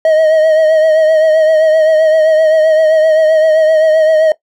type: tone with vibrato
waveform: triangle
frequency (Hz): 630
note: D#5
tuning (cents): +21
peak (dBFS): -4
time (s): 0.05-4.32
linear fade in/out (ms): 2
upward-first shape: triangle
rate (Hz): 7.7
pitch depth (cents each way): 47
effects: noise-tail reverb RT60 0.1 s tail -17 dB re dry